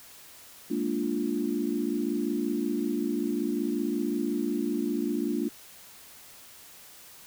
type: chord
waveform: sine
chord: Bb dominant seventh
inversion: third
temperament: equal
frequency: 207.7 / 233.1 / 293.7 / 349.2 Hz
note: Ab3 / Bb3 / D4 / F4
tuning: 0 / 0 / 0 / 0 cents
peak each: -35 / -31 / -30 / -32 dBFS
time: 0.7-5.49 s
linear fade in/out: 10 ms
effects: white hiss -50 dBFS RMS until 7.26 s